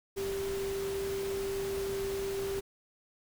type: tone in noise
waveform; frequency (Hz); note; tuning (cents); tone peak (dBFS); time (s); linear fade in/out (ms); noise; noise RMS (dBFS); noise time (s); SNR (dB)
sine; 392; G4; 0; -32; 0.16-2.61; 20; pink; -42; 0.16-2.61; +7
effects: none